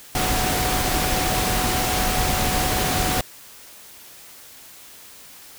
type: tone in noise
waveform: sine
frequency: 740 Hz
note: F#5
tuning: in tune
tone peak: -27 dBFS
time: 0.15-3.21 s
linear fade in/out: 2 ms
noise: pink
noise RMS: -22 dBFS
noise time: 0.15-3.21 s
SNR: -8 dB
effects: white hiss -44 dBFS RMS until 5.58 s